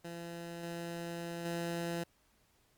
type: tone with level steps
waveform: 15% pulse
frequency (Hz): 170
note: F3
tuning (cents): -46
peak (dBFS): -36 / -33 / -29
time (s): 0.04-2.04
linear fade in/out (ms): 10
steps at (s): 0.63 / 1.45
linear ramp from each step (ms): 5
effects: pink hiss -71 dBFS RMS until 2.77 s + Opus 48 kbps